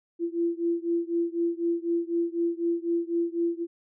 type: beating tone pair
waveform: sine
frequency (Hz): 337.8 / 341.8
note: E4 / F4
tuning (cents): +42 / -37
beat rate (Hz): 4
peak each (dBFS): -27 / -28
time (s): 0.19-3.67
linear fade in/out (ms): 50
effects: none